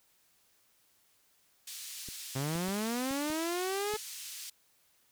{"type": "band-pass noise", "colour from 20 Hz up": "white", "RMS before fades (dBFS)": -44, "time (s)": [1.67, 4.5], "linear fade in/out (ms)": 5, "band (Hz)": [3000, 9700], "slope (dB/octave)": 12}
{"type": "clicks", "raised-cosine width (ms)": 3, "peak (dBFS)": -34, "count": 6, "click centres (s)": [2.087, 2.556, 2.686, 3.11, 3.302, 3.938]}
{"type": "linear sweep", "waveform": "sawtooth", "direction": "up", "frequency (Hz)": [128.3, 431.3], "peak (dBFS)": -28, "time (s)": [2.35, 3.97], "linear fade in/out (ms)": 10}
{"effects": ["white hiss -69 dBFS RMS until 5.11 s"]}